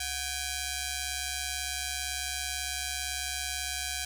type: ring-modulated tone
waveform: 5% pulse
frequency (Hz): 797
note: G5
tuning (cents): +28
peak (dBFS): -17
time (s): 0-4.05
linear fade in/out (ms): 5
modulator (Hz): 866
effects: none